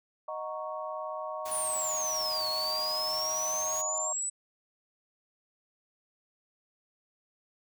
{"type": "chord", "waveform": "sine", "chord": "D# minor seventh", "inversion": "none", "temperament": "equal", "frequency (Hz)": [622.3, 740, 932.3, 1108.7], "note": ["D#5", "F#5", "A#5", "C#6"], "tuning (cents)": [0, 0, 0, 0], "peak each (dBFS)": [-37, -43, -42, -39], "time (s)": [0.28, 4.13], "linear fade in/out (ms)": 5}
{"type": "noise", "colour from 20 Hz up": "white", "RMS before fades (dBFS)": -43, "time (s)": [1.45, 3.82], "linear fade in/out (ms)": 10}
{"type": "exponential two-way sweep", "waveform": "sine", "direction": "down then up", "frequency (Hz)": [9780, 4303, 8000], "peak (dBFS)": -30, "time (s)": [1.51, 4.3], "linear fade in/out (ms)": 10, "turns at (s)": 2.49}
{"effects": []}